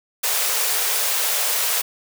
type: high-pass noise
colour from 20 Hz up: white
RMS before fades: -21 dBFS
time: 0.23-1.82 s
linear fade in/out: 10 ms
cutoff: 410 Hz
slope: 96 dB/octave
effects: none